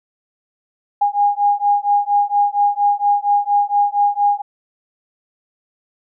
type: beating tone pair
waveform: sine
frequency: 815 / 819.3 Hz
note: G#5 / G#5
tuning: -33 / -24 cents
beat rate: 4.3 Hz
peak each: -16 dBFS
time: 1.01-4.42 s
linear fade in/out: 10 ms
effects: none